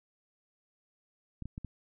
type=clicks; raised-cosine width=5 ms; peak=-27 dBFS; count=4; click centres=1.423 / 1.456 / 1.579 / 1.647 s; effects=none